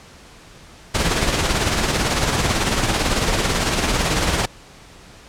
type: noise with tremolo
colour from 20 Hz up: pink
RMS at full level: -17 dBFS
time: 0.94-4.46 s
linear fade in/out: 10 ms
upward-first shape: sine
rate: 18 Hz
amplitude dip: 45%
effects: pink hiss -44 dBFS RMS until 5.28 s + low-pass 8000 Hz 12 dB/octave